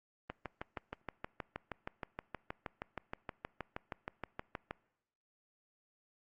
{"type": "click train", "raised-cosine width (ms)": 0.5, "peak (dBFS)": -24, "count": 29, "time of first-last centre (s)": [0.3, 4.709], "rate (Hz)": 6.35, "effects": ["noise-tail reverb RT60 0.9 s tail -23 dB re dry", "Opus 24 kbps"]}